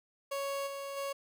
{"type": "tone with level steps", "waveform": "30% pulse", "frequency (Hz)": 555, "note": "C#5", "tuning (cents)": 2, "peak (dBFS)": [-31, -36, -32], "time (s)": [0.31, 1.13], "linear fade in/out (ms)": 10, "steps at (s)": [0.66, 0.96], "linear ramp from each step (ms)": 20, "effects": []}